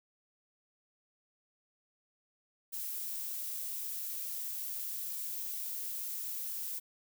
violet noise, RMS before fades -39 dBFS, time 2.72-6.8 s, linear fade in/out 20 ms, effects none

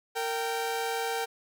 sawtooth tone pair together, 460.5 / 780.1 Hz, A#4 / G5, -21 / -9 cents, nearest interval major sixth, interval 912 cents, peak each -28 dBFS, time 0.15-1.26 s, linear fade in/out 20 ms, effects none

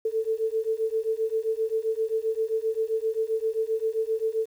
sine beating tone pair, 440 / 447.6 Hz, A4 / A4, 0 / +30 cents, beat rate 7.6 Hz, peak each -27 dBFS, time 0.05-4.46 s, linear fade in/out 5 ms, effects 9-bit

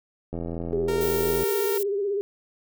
click train, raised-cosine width 2 ms, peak -19 dBFS, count 94, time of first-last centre 0.33-1.433 s, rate 84.3 Hz
sine tone with vibrato, 401.7 Hz, G4, 42 cents sharp, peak -23 dBFS, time 0.73-2.21 s, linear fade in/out 0 ms, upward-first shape sine, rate 16 Hz, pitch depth 59 cents each way
sawtooth tone, 461.4 Hz, A#4, 18 cents flat, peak -25 dBFS, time 0.88-1.78 s, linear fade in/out 5 ms
violet noise, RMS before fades -32 dBFS, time 1.01-1.83 s, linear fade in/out 2 ms
effects none

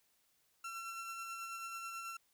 30% pulse tone with tremolo, 1353 Hz, E6, 45 cents sharp, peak -39 dBFS, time 0.64-2.17 s, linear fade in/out 5 ms, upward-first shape sine, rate 9.2 Hz, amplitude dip 30%, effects white hiss -75 dBFS RMS until 2.33 s

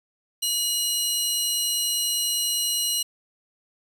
20% pulse tone pair together, 2900 / 4075 Hz, F#7 / C8, -35 / -47 cents, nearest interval tritone, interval 588 cents, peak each -20 dBFS, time 0.42-3.03 s, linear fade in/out 10 ms, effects 9-bit

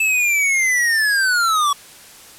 square linear sweep, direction down, 2637 to 1118 Hz, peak -15 dBFS, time 0-1.73 s, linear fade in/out 5 ms, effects white hiss -42 dBFS RMS until 2.38 s + low-pass 12000 Hz 12 dB/octave

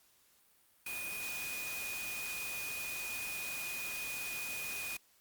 sine tone in noise, 2474 Hz, D#7, 10 cents flat, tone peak -40 dBFS, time 0.86-4.97 s, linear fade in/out 5 ms, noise white, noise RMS -43 dBFS, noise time 0.86-4.97 s, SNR 0 dB, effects white hiss -68 dBFS RMS until 5.2 s + Opus 48 kbps

